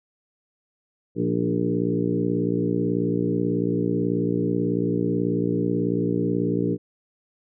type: harmonic tone with a mistuned harmonic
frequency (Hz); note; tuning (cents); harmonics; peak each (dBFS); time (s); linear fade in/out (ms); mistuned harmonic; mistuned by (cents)
58.27; A#1; 0; 2 / 3 / 4 / 5 / 6 / 7 / 8; -30 / -26 / -30 / -26 / -31 / -28 / -31; 1.15-6.78; 50; 5; +26
effects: none